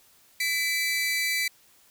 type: tone pair together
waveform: sawtooth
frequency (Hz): 2000 / 2314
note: B6 / D7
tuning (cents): +21 / -26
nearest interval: minor third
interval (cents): 253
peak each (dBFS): -24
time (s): 0.4-1.48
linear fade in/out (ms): 5
effects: white hiss -59 dBFS RMS until 1.9 s